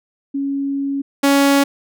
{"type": "tone pair in turn", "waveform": ["sine", "sawtooth"], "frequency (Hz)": [277.4, 279.3], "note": ["C#4", "C#4"], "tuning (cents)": [1, 13], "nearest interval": "unison", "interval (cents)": 12, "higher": "second", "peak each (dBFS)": [-18, -7], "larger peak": "second", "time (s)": [[0.34, 1.02], [1.23, 1.64]], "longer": "first", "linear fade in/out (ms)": 10, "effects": []}